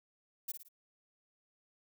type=noise with echo; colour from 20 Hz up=violet; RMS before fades=-38 dBFS; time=0.48-0.52 s; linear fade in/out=10 ms; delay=56 ms; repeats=3; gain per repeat=-7 dB; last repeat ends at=0.688 s; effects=none